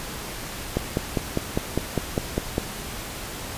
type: click train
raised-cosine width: 2 ms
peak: -8 dBFS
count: 10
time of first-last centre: 0.77-2.581 s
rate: 4.97 Hz
effects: pink hiss -34 dBFS RMS until 3.57 s + resampled to 32000 Hz